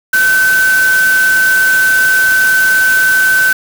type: tone in noise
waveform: sine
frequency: 1528 Hz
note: G6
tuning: 45 cents flat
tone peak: -7 dBFS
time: 0.13-3.53 s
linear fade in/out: 5 ms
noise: white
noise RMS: -20 dBFS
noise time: 0.13-3.53 s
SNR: +10 dB
effects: none